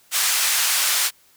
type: band-pass noise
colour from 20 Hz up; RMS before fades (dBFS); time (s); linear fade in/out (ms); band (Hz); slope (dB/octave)
white; -20; 0.11-1.11; 50; 1100 to 11000; 12
effects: white hiss -56 dBFS RMS until 1.36 s